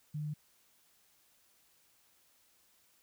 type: tone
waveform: sine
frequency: 150.4 Hz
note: D3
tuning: 42 cents sharp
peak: -35 dBFS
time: 0.14-0.34 s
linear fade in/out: 10 ms
effects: white hiss -69 dBFS RMS until 3.02 s